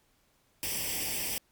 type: noise with comb filter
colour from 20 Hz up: white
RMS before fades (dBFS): -33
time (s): 0.63-1.38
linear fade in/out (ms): 0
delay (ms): 0.37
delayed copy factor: +0.8
effects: pink hiss -69 dBFS RMS until 1.51 s + MP3 96 kbps